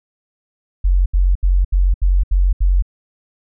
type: tone bursts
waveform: sine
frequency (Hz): 45.55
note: F#1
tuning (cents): -26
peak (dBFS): -10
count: 7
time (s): 0.84-2.824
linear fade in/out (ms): 10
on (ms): 220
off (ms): 74
effects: none